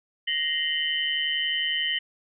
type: tone cluster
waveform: sine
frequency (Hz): 1878 / 2068 / 2893 / 3044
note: A#6 / C7 / F#7 / F#7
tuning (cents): +12 / -21 / -40 / +48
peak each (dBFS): -29 / -35 / -33 / -26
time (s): 0.27-1.99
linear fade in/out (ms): 10
effects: none

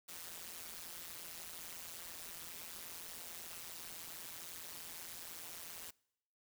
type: noise with amplitude modulation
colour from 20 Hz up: white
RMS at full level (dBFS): -45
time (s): 0.08-5.91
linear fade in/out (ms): 10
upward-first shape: sine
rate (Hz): 169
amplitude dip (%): 95
effects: noise-tail reverb RT60 0.8 s tail -25 dB re dry

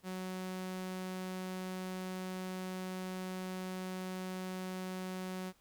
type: tone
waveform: sawtooth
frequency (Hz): 185.5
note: F#3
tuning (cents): +5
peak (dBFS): -35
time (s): 0.03-5.53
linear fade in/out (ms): 50
effects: pink hiss -69 dBFS RMS until 5.6 s

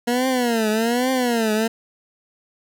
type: tone with vibrato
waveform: 20% pulse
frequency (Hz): 236.5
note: A#3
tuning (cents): +25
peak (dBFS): -13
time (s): 0.07-1.68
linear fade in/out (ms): 10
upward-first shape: triangle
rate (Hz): 1.2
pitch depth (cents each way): 190
effects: none

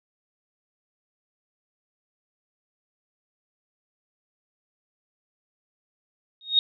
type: tone with exponential growth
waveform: sine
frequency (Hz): 3729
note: A#7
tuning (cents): 0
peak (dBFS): -12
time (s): 6.41-6.59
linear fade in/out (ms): 1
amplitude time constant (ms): 39
effects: none

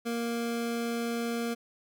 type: tone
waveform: 25% pulse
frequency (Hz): 233.8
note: A#3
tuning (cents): +5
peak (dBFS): -26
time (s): 0.05-1.55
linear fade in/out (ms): 20
effects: none

